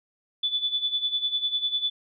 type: tone with tremolo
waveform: sine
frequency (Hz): 3474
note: A7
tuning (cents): -23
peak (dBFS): -21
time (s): 0.43-1.9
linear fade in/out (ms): 5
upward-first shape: sine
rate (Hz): 10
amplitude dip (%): 75
effects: none